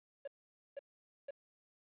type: tone bursts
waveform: triangle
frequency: 560 Hz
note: C#5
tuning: 18 cents sharp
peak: -39 dBFS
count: 3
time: 0.25-1.308 s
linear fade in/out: 5 ms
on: 26 ms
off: 490 ms
effects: resampled to 8000 Hz + 11-bit